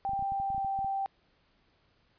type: tone with pitch glide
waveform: sine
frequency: 787 to 782 Hz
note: G5 to G5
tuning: +7 to -4 cents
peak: -29 dBFS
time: 0.05-1.06 s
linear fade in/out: 0 ms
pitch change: -11 cents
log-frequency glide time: 0.38-0.66 s
type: clicks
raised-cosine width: 5 ms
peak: -33 dBFS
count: 12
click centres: 0.093 / 0.134 / 0.193 / 0.225 / 0.321 / 0.4 / 0.503 / 0.547 / 0.58 / 0.647 / 0.79 / 0.846 s
effects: pink hiss -69 dBFS RMS until 2.18 s + resampled to 11025 Hz